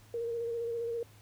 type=tone with vibrato; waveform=sine; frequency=466.2 Hz; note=A#4; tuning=in tune; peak=-32 dBFS; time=0.14-1.03 s; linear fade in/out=2 ms; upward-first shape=square; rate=15 Hz; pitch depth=21 cents each way; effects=added 106 Hz sine -57 dBFS peak until 1.21 s + pink hiss -61 dBFS RMS until 1.21 s